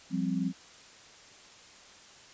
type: chord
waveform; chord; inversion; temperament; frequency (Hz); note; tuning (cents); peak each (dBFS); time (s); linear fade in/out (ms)
sine; F suspended second; none; just; 174.61 / 196.44 / 261.9; F3 / G3 / C4; 0 / +4 / +2; -32; 0.1-0.53; 50
effects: white hiss -53 dBFS RMS until 2.33 s + resampled to 16000 Hz